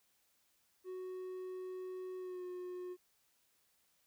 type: tone with pitch glide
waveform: triangle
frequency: 370 to 361.3 Hz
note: F#4 to F#4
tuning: 0 to -41 cents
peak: -40 dBFS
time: 0.84-2.97 s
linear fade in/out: 50 ms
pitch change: -41 cents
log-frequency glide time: 2.18-2.44 s
effects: white hiss -75 dBFS RMS until 4.06 s